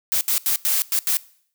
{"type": "noise bursts at uneven times", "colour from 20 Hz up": "blue", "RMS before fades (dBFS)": -20, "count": 6, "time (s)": [[0.12, 0.21], [0.28, 0.38], [0.46, 0.56], [0.65, 0.82], [0.92, 0.99], [1.07, 1.17]], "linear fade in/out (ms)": 0, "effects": ["noise-tail reverb RT60 0.6 s tail -21 dB re dry"]}